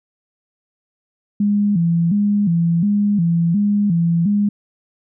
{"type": "tone with vibrato", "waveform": "sine", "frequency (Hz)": 185.9, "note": "F#3", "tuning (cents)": 8, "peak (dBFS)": -13, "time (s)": [1.4, 4.49], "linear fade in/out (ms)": 5, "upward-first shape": "square", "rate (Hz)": 1.4, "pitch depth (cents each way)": 170, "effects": []}